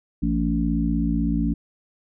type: harmonic tone with a mistuned harmonic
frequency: 56.2 Hz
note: A1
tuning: 37 cents sharp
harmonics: 1 / 3 / 4 / 5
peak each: -25 / -25 / -25 / -25 dBFS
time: 0.22-1.54 s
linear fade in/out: 10 ms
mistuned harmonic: 5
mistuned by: +27 cents
effects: none